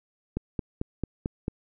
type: click train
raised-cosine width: 3 ms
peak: -15 dBFS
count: 6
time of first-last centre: 0.37-1.481 s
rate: 4.5 Hz
effects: none